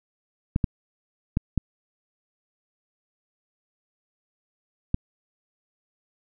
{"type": "clicks", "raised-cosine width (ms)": 5, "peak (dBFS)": -9, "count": 5, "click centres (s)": [0.561, 0.642, 1.371, 1.577, 4.944], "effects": []}